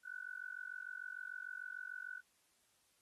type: tone with amplitude modulation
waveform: sine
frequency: 1489 Hz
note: F#6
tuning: 11 cents sharp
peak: -40 dBFS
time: 0.03-2.22 s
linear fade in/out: 50 ms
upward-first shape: sine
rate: 46.7 Hz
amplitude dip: 100%
effects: white hiss -75 dBFS RMS until 3.01 s + AAC 32 kbps